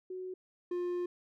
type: tone pair in turn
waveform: sine / triangle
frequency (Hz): 370 / 354.3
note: F#4 / F4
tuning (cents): 0 / +25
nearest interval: minor second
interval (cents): 75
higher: first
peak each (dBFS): -38 / -30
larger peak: second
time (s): 0.1-0.34 / 0.71-1.06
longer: second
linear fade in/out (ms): 5
effects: none